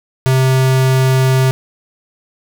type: tone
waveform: square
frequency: 131.1 Hz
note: C3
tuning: 4 cents sharp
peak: -10 dBFS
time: 0.26-1.51 s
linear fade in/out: 0 ms
effects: none